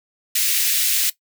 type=high-pass noise; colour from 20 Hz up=white; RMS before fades=-19 dBFS; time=0.35-1.1 s; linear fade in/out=5 ms; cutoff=2000 Hz; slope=24 dB/octave; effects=noise-tail reverb RT60 0.1 s tail -17 dB re dry